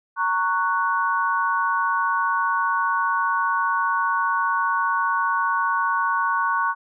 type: chord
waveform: sine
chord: F# major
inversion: first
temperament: just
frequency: 925 / 1110 / 1480 Hz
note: A#5 / C#6 / F#6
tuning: -14 / +2 / 0 cents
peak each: -25 / -22 / -24 dBFS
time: 0.16-6.75 s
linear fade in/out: 50 ms
effects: none